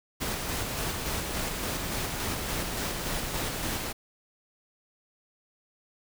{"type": "noise with tremolo", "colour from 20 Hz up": "pink", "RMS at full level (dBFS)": -31, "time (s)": [0.2, 3.93], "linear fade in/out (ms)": 20, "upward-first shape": "square", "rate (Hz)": 3.5, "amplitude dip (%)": 25, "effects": []}